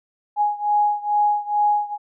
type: beating tone pair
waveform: sine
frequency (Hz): 830.6 / 832.9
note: G#5 / G#5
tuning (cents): 0 / +5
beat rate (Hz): 2.3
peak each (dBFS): -19 / -21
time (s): 0.36-1.98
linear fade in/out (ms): 50
effects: none